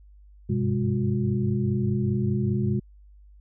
sine tone cluster, 96.6 / 101.6 / 126.7 / 204.1 / 360.7 Hz, G2 / G#2 / B2 / G#3 / F#4, -25 / -38 / +45 / -30 / -44 cents, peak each -33 / -31 / -25 / -26 / -32 dBFS, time 0.49-2.8 s, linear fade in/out 10 ms, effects added 50 Hz sine -48 dBFS peak until 3.4 s

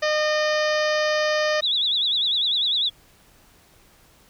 harmonic tone, 610 Hz, D#5, 34 cents flat, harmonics 1 / 2 / 3 / 4 / 5 / 6 / 7 / 8 / 9 / 10, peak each -21 / -29 / -26 / -34 / -34 / -37 / -38 / -33 / -40 / -40 dBFS, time 0.02-1.61 s, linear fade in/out 10 ms
sine tone with vibrato, 3634 Hz, A#7, 45 cents flat, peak -19 dBFS, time 1.62-2.9 s, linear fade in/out 20 ms, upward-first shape sine, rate 10 Hz, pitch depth 150 cents each way
effects pink hiss -55 dBFS RMS until 4.29 s

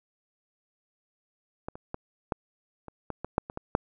clicks, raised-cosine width 1 ms, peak -20 / -27 / -19 / -13 / -27 / -19 / -19 / -8 / -23 / -20 / -7 dBFS, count 11, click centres 1.685 / 1.755 / 1.944 / 2.322 / 2.883 / 3.103 / 3.246 / 3.381 / 3.499 / 3.574 / 3.751 s, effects none

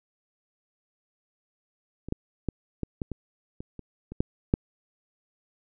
clicks, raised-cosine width 3 ms, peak -24 / -14 / -14 / -16 / -17 / -20 / -24 / -26 / -25 / -10 / -7 dBFS, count 11, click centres 2.086 / 2.124 / 2.487 / 2.833 / 3.018 / 3.117 / 3.605 / 3.793 / 4.12 / 4.205 / 4.539 s, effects none

